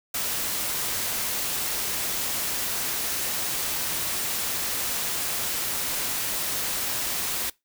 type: noise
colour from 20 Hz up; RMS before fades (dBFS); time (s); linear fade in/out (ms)
white; -28; 0.14-7.5; 5
effects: noise-tail reverb RT60 0.2 s tail -22 dB re dry